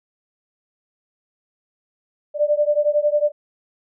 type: beating tone pair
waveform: sine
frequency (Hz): 588 / 599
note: D5 / D5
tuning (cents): +2 / +34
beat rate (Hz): 11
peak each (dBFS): -18 / -19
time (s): 2.34-3.32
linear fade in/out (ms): 50
effects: none